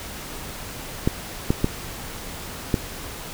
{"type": "clicks", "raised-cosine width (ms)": 3, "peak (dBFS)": -5, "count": 4, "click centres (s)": [1.075, 1.505, 1.644, 2.742], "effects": ["pink hiss -35 dBFS RMS until 3.33 s"]}